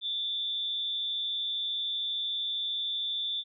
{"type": "tone with amplitude modulation", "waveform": "sine", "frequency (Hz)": 3538, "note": "A7", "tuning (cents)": 9, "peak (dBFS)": -27, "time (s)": [0.01, 3.44], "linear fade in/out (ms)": 50, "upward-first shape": "sine", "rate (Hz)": 213, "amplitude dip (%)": 55, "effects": []}